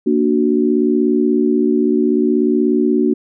sine chord, Bb augmented, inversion none, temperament equal, 233.1 / 293.7 / 370 Hz, Bb3 / D4 / F#4, 0 / 0 / 0 cents, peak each -16 dBFS, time 0.06-3.14 s, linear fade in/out 10 ms, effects none

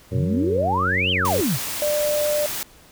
sine exponential two-way sweep, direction up then down, 102.9 to 3235 to 102.9 Hz, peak -19 dBFS, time 0.11-1.59 s, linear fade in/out 50 ms, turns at 1.11 s
harmonic tone, 92.5 Hz, F#2, in tune, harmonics 1 / 2 / 3 / 4 / 5 / 6, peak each -26 / -30 / -33 / -34 / -32 / -35 dBFS, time 0.11-1.42 s, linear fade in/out 20 ms
white noise, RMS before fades -28 dBFS, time 1.25-2.63 s, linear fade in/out 0 ms
sine tone, 595 Hz, D5, 22 cents sharp, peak -19 dBFS, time 1.82-2.46 s, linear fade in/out 0 ms
effects pink hiss -50 dBFS RMS until 2.91 s

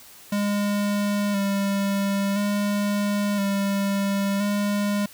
square tone with vibrato, 201.4 Hz, G3, 47 cents sharp, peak -22 dBFS, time 0.32-5.06 s, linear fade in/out 5 ms, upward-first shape square, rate 0.49 Hz, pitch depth 25 cents each way, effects white hiss -47 dBFS RMS until 5.13 s

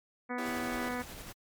harmonic tone, 246.9 Hz, B3, in tune, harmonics 1 / 2 / 3 / 4 / 5 / 6 / 7 / 8 / 9, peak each -37 / -40 / -42 / -43 / -44 / -45 / -45 / -46 / -47 dBFS, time 0.29-1.03 s, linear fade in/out 20 ms
sawtooth chord, C# half-diminished seventh, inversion first, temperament equal with one note detuned, 329.6 / 398.2 / 493.9 / 554.4 Hz, E4 / G4 / B4 / C#5, 0 / +27 / 0 / 0 cents, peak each -37 / -40 / -41 / -42 dBFS, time 0.38-0.89 s, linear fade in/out 5 ms
pink noise with tremolo, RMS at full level -45 dBFS, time 0.45-1.33 s, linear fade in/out 10 ms, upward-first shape square, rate 11 Hz, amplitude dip 25%
effects MP3 96 kbps

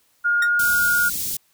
sine tone with pitch glide, 1422 to 1433.5 Hz, F6 to F6, +31 to +45 cents, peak -16 dBFS, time 0.24-1.1 s, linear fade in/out 20 ms, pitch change +14 cents, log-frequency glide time 0.4-0.69 s
sawtooth tone with exponential decay, 1855 Hz, A#6, 9 cents flat, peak -17 dBFS, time 0.42-0.5 s, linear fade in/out 5 ms, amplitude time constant 17 ms
white band-stop noise, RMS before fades -26 dBFS, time 0.59-1.37 s, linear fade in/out 5 ms, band 240 to 5100 Hz, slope 12 dB/octave
effects white hiss -62 dBFS RMS until 1.53 s

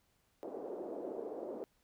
white band-pass noise, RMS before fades -43 dBFS, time 0.43-1.64 s, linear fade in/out 0 ms, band 310 to 540 Hz, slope 24 dB/octave, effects pink hiss -75 dBFS RMS until 1.83 s

